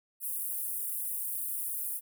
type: high-pass noise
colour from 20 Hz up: pink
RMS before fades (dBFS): -35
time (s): 0.2-2.01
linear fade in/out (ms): 50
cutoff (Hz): 9600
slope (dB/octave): 48
effects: none